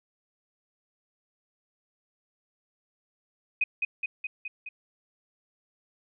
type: tone with echo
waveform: sine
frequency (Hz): 2507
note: D#7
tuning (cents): +12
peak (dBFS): -21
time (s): 3.61-3.64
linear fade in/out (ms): 5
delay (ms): 210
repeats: 5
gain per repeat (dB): -3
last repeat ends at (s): 4.69
effects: none